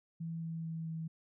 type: tone with pitch steps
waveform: sine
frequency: 164.81 / 163.77 / 162.73 / 161.7 Hz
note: E3 / E3 / E3 / E3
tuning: 0 / -11 / -22 / -33 cents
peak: -37 dBFS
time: 0.2-1.08 s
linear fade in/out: 10 ms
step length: 220 ms
effects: none